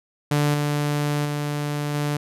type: tone with level steps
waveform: sawtooth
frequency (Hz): 146.83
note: D3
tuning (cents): 0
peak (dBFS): -14 / -17 / -20 / -18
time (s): 0.31-2.17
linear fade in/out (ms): 5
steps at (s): 0.54 / 1.25 / 1.94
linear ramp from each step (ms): 5
effects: resampled to 32000 Hz